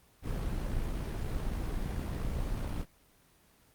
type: noise with amplitude modulation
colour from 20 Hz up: brown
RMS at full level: -32 dBFS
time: 0.22-2.86 s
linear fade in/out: 50 ms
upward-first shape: sine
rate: 58.7 Hz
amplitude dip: 35%
effects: pink hiss -64 dBFS RMS until 3.74 s + Opus 24 kbps